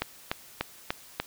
click train, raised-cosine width 0.3 ms, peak -11 dBFS, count 5, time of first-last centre 0.02-1.2 s, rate 3.39 Hz, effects white hiss -51 dBFS RMS until 1.26 s

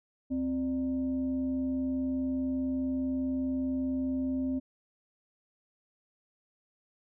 sine tone with frequency modulation, 261.6 Hz, C4, in tune, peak -28 dBFS, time 0.3-4.6 s, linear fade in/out 20 ms, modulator 332 Hz, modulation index 0.35, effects none

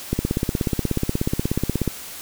click train, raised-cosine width 3 ms, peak -7 dBFS, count 30, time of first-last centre 0.13-1.877 s, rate 16.6 Hz, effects white hiss -36 dBFS RMS until 2.21 s

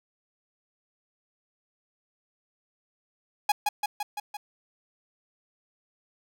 45% pulse tone with echo, 830.6 Hz, G#5, in tune, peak -19 dBFS, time 3.49-3.52 s, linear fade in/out 5 ms, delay 170 ms, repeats 5, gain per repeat -3 dB, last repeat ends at 4.37 s, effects none

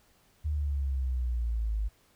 sine exponential sweep, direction down, 76.6 to 51.3 Hz, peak -27 dBFS, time 0.44-1.89 s, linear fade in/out 20 ms, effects pink hiss -65 dBFS RMS until 2.15 s

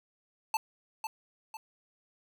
square tone with echo, 880 Hz, A5, in tune, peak -27 dBFS, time 0.54-0.57 s, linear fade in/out 2 ms, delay 500 ms, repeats 2, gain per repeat -7 dB, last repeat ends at 1.57 s, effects none

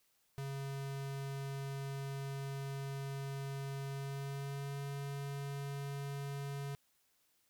square tone with pitch glide, 137.6 to 140.09 Hz, C#3 to C#3, -12 to +19 cents, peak -40 dBFS, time 0.38-6.75 s, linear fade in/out 0 ms, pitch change +31 cents, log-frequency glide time 3.88-4.79 s, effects white hiss -75 dBFS RMS until 7.49 s

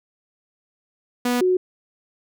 sawtooth / sine tone pair in turn, 245.1 / 367.2 Hz, B3 / F#4, -13 / -13 cents, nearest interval perfect fifth, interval 700 cents, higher second, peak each -15 dBFS, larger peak neither, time 1.25-1.41 / 1.41-1.57 s, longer neither, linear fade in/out 5 ms, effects none

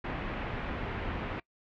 pink low-pass noise, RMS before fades -36 dBFS, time 0.04-1.4 s, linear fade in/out 5 ms, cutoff 2600 Hz, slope 24 dB/octave, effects noise-tail reverb RT60 0.1 s tail -23 dB re dry

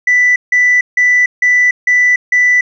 sine tone bursts, 1980 Hz, B6, 4 cents sharp, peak -5 dBFS, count 6, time 0.07-2.61 s, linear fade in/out 5 ms, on 290 ms, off 160 ms, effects tanh soft clip ceiling -4 dBFS

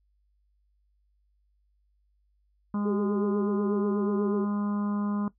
harmonic tone, 205.3 Hz, G#3, 20 cents flat, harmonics 1 / 2 / 3 / 4 / 5 / 6 / 7, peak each -26 / -44 / -46 / -47 / -41 / -44 / -51 dBFS, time 2.74-5.28 s, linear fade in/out 2 ms
sine tone with vibrato, 400 Hz, G4, 35 cents sharp, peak -28 dBFS, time 2.85-4.45 s, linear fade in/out 10 ms, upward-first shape triangle, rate 8.2 Hz, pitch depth 110 cents each way
effects noise-tail reverb RT60 0.1 s tail -17 dB re dry + added 50 Hz sine -66 dBFS peak until 5.38 s

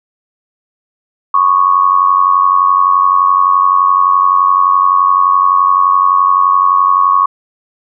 sine tone with amplitude modulation, 1108.7 Hz, C#6, in tune, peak -3 dBFS, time 1.34-7.26 s, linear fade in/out 5 ms, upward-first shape sine, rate 91.7 Hz, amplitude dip 75%, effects none

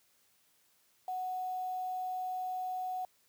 sine tone with quantisation, 740 Hz, F#5, in tune, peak -34 dBFS, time 1.08-3.05 s, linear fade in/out 2 ms, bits 9, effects white hiss -70 dBFS RMS until 3.28 s + high-pass 60 Hz 12 dB/octave

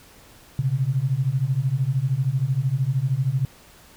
sine beating tone pair, 125.5 / 138.5 Hz, B2 / C#3, +28 / -1 cents, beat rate 13 Hz, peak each -23 / -22 dBFS, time 0.59-3.45 s, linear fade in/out 0 ms, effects pink hiss -50 dBFS RMS until 3.96 s

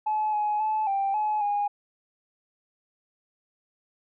sine tone with pitch steps, 857 / 841 / 864 / 787 / 850 / 820 Hz, A5 / G#5 / A5 / G5 / G#5 / G#5, -46 / +22 / -32 / +7 / +40 / -22 cents, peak -22 dBFS, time 0.06-1.68 s, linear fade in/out 10 ms, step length 270 ms, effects tanh soft clip ceiling -19 dBFS

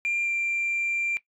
sine tone with pitch glide, 2387 to 2369 Hz, D7 to D7, +28 to +14 cents, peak -22 dBFS, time 0.05-1.17 s, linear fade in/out 0 ms, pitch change -14 cents, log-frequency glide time 0.23-0.29 s, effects noise-tail reverb RT60 0.1 s tail -18 dB re dry + tanh soft clip ceiling -21 dBFS

